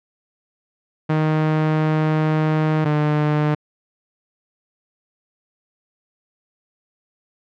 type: tone pair in turn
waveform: sawtooth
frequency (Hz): 155.56 / 150.26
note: D#3 / D3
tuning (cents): 0 / +40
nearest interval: minor second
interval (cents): 60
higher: first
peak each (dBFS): -12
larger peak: neither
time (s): 1.09-2.85 / 2.85-3.55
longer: first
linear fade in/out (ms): 10
effects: low-pass 2000 Hz 12 dB/octave